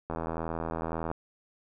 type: click train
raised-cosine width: 1 ms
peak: -19 dBFS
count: 84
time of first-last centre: 0.1-1.115 s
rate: 81.8 Hz
effects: none